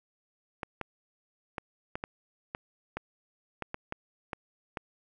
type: clicks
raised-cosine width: 0.5 ms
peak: -19 dBFS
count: 12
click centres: 0.632 / 0.813 / 1.582 / 1.955 / 2.039 / 2.549 / 2.97 / 3.623 / 3.744 / 3.924 / 4.332 / 4.772 s
effects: none